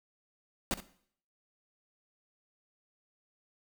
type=noise with echo; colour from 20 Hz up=pink; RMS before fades=-31 dBFS; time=0.71-0.74 s; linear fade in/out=0 ms; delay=63 ms; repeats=1; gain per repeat=-14 dB; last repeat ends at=0.803 s; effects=noise-tail reverb RT60 0.6 s tail -17 dB re dry

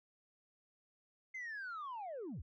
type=linear sweep; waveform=sine; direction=down; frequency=2106 to 47.71 Hz; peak=-40 dBFS; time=1.34-2.42 s; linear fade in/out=10 ms; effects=tanh soft clip ceiling -40 dBFS

